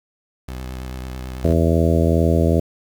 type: tone with vibrato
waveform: sawtooth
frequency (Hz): 63.7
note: C2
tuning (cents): -46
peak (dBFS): -24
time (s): 0.48-1.54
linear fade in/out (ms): 5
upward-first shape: sine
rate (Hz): 9.1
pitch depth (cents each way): 40
type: harmonic tone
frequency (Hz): 82.41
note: E2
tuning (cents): 0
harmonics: 1 / 2 / 3 / 4 / 5 / 6 / 7 / 8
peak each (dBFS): -17 / -20 / -22 / -23 / -24 / -25 / -25 / -26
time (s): 1.44-2.6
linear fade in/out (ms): 5
effects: 7-bit